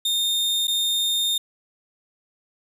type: tone with dropouts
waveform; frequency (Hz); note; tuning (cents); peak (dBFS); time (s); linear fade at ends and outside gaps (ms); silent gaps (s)
40% pulse; 3652; A#7; -36; -19; 0.05-1.38; 5; 0.672-0.679
effects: none